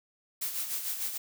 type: noise with tremolo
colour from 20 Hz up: blue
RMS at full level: -32 dBFS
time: 0.41-1.18 s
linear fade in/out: 10 ms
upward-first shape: sine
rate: 6.7 Hz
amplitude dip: 55%
effects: none